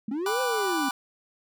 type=tone with exponential decay; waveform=sine; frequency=217.1 Hz; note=A3; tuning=23 cents flat; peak=-26 dBFS; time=0.08-0.2 s; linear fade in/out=5 ms; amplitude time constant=25 ms
type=linear two-way sweep; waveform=triangle; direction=up then down; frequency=259.7 to 520 to 259.7 Hz; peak=-25 dBFS; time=0.11-0.89 s; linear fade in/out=5 ms; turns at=0.41 s
type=chord; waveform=square; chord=G major seventh; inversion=none; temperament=equal with one note detuned; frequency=791.3 / 987.8 / 1174.7 / 1480 Hz; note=G5 / B5 / D6 / F#6; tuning=+16 / 0 / 0 / 0 cents; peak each=-33 dBFS; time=0.26-0.91 s; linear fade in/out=2 ms
effects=none